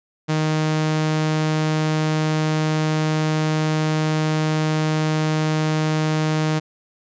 sawtooth tone, 155.56 Hz, D#3, in tune, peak -14 dBFS, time 0.28-6.6 s, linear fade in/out 20 ms, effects resampled to 16000 Hz

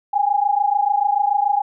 sine tone pair together, 803.7 / 830.6 Hz, G5 / G#5, +43 / 0 cents, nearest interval minor second, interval 57 cents, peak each -18 dBFS, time 0.13-1.62 s, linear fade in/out 10 ms, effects none

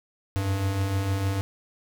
square beating tone pair, 91.3 / 97.9 Hz, F#2 / G2, -23 / -2 cents, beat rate 6.6 Hz, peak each -34 / -25 dBFS, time 0.36-1.41 s, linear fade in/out 0 ms, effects none

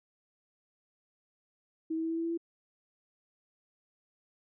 sine tone with pitch steps, 321.1 / 323.5 / 326 / 328.4 / 330.9 / 333.4 / 335.9 Hz, E4 / E4 / E4 / E4 / E4 / E4 / E4, -45 / -32 / -19 / -6 / +7 / +20 / +33 cents, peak -30 dBFS, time 1.9-2.376 s, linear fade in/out 10 ms, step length 68 ms, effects none

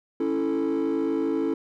triangle chord, A major, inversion first, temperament equal, 277.2 / 329.6 / 440 Hz, C#4 / E4 / A4, 0 / 0 / 0 cents, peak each -24 / -23 / -25 dBFS, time 0.2-1.54 s, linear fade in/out 5 ms, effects tanh soft clip ceiling -17 dBFS

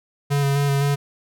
square tone with vibrato, 140.8 Hz, C#3, 27 cents sharp, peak -18 dBFS, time 0.3-0.96 s, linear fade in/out 20 ms, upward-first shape square, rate 3.9 Hz, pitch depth 17 cents each way, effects none

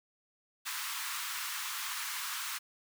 pink high-pass noise, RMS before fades -38 dBFS, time 0.65-2.59 s, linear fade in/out 20 ms, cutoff 1000 Hz, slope 48 dB/octave, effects none

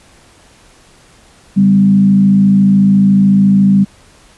sine tone with frequency modulation, 196 Hz, G3, in tune, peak -5 dBFS, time 1.56-3.85 s, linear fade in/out 20 ms, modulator 54 Hz, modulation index 0.48, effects pink hiss -45 dBFS RMS until 4.37 s + resampled to 24000 Hz

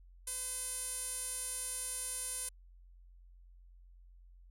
sawtooth tone with band-pass filter, 510 Hz, C5, 44 cents flat, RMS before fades -40 dBFS, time 0.27-2.49 s, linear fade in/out 5 ms, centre 9600 Hz, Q 4.6, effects added 44 Hz sine -55 dBFS peak until 4.5 s

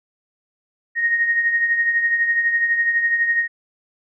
sine tone with tremolo, 1864.7 Hz, A#6, in tune, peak -13 dBFS, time 0.95-3.48 s, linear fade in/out 50 ms, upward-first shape triangle, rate 12 Hz, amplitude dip 60%, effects none

